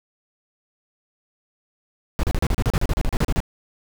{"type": "noise bursts", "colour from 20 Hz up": "brown", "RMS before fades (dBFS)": -19, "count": 16, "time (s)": [2.19, 3.403], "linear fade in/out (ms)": 0, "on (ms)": 43, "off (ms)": 35, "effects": []}